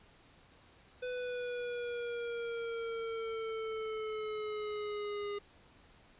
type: exponential sweep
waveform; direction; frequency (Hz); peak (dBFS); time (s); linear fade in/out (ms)
square; down; 500 to 407.8; -37; 1.02-5.39; 10
effects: pink hiss -62 dBFS RMS until 6.19 s + resampled to 8000 Hz